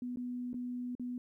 sine tone with dropouts, 246.7 Hz, B3, 2 cents flat, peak -36 dBFS, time 0.02-1.18 s, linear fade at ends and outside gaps 2 ms, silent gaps 0.16-0.171 / 0.532-0.542 / 0.952-0.996 s, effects 13-bit

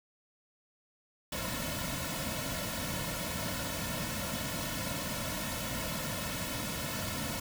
pink noise with comb filter, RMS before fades -36 dBFS, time 1.32-7.4 s, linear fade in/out 5 ms, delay 2.5 ms, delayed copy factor -0.95, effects none

